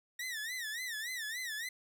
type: tone with vibrato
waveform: sawtooth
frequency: 1864.7 Hz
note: A#6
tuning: in tune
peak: -34 dBFS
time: 0.19-1.69 s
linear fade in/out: 5 ms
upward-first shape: sine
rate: 3.5 Hz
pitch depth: 160 cents each way
effects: none